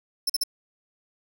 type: tone bursts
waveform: sawtooth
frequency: 5300 Hz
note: E8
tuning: 9 cents sharp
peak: -19 dBFS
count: 3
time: 0.27-0.436 s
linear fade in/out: 5 ms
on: 26 ms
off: 44 ms
effects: none